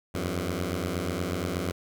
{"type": "beating tone pair", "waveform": "10% pulse", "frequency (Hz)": [84.7, 93.1], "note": ["E2", "F#2"], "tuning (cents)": [48, 11], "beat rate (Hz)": 8.4, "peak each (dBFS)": -23, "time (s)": [0.14, 1.72], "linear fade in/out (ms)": 10, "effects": []}